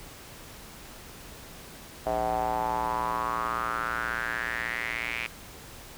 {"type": "tone with band-pass filter sweep", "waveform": "square", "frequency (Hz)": 58.27, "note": "A#1", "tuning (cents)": 0, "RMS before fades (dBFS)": -30, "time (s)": [2.06, 5.27], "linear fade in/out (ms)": 5, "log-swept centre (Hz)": [680, 2400], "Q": 5.6, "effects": ["pink hiss -46 dBFS RMS until 5.97 s"]}